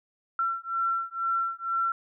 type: beating tone pair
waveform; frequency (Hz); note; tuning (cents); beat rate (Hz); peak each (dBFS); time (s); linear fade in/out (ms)
sine; 1353 / 1355.1; E6 / E6; +45 / +47; 2.1; -29; 0.39-1.92; 2
effects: none